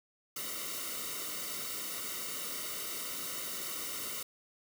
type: noise with comb filter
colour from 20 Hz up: white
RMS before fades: -39 dBFS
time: 0.36-4.23 s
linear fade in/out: 5 ms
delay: 1.2 ms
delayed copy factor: -0.85
effects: none